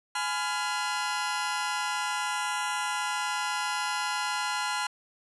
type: chord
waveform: sawtooth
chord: F diminished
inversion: first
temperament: just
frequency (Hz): 838.1 / 1005.8 / 1396.9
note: Ab5 / Cb6 / F6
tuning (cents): +16 / +31 / 0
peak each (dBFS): -29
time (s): 0.15-4.87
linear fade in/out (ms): 5
effects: resampled to 24000 Hz